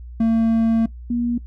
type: tone pair in turn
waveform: triangle / sine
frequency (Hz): 226.3 / 238.9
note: A3 / A#3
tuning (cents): +49 / +43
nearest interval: minor second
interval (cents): 94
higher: second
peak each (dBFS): -12 / -18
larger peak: first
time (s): 0.2-0.86 / 1.1-1.38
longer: first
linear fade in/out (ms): 5
effects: noise-tail reverb RT60 0.1 s tail -18 dB re dry + added 60 Hz sine -33 dBFS peak until 1.46 s